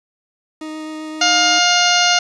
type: tone with vibrato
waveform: 40% pulse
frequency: 311.1 Hz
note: D#4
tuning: in tune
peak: -26 dBFS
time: 0.61-1.59 s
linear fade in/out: 5 ms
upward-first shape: triangle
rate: 7.7 Hz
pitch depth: 9 cents each way
type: harmonic tone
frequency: 708 Hz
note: F5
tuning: 23 cents sharp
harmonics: 1 / 2 / 3 / 4 / 5 / 6 / 7 / 8 / 9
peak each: -18 / -18 / -22 / -18 / -24 / -20 / -24 / -24 / -22 dBFS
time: 1.21-2.19 s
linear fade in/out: 5 ms
effects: resampled to 22050 Hz + 7-bit